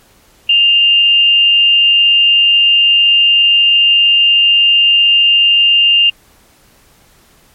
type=tone with amplitude modulation; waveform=sine; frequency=2802 Hz; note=F7; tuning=5 cents sharp; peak=-4 dBFS; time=0.49-6.1 s; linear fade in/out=5 ms; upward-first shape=sine; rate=237 Hz; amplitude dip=35%; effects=pink hiss -48 dBFS RMS until 7.54 s + MP3 64 kbps

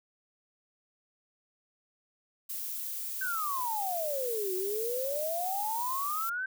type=noise; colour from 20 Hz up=violet; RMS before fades=-37 dBFS; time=2.49-6.3 s; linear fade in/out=10 ms
type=exponential two-way sweep; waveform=sine; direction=down then up; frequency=1568 to 363.6 to 1568 Hz; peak=-31 dBFS; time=3.21-6.46 s; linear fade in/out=5 ms; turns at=4.54 s
effects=none

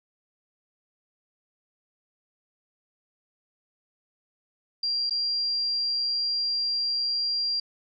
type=tone with dropouts; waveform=sine; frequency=4757 Hz; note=D8; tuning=21 cents sharp; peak=-24 dBFS; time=4.83-7.6 s; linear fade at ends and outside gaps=5 ms; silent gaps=5.097-5.107 s; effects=none

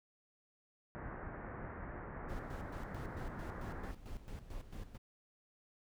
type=low-pass noise; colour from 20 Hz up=pink; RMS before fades=-46 dBFS; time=0.95-3.91 s; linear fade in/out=0 ms; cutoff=1900 Hz; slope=48 dB/octave
type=noise with tremolo; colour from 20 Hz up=brown; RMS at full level=-45 dBFS; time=2.28-4.98 s; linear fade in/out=20 ms; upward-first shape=square; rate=4.5 Hz; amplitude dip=70%
effects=none

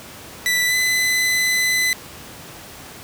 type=tone with pitch glide; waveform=sawtooth; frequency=1977 to 2013 Hz; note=B6 to B6; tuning=+1 to +33 cents; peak=-13 dBFS; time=0.46-1.93 s; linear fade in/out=0 ms; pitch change=+32 cents; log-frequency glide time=0.66-0.75 s; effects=pink hiss -38 dBFS RMS until 3.03 s + high-pass 80 Hz 12 dB/octave

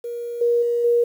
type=tone with level steps; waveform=sine; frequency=474.7 Hz; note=A#4; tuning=31 cents sharp; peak=-26 / -15 / -18 / -14 dBFS; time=0.04-1.04 s; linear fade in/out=5 ms; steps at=0.41 / 0.62 / 0.84 s; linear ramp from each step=5 ms; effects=8-bit

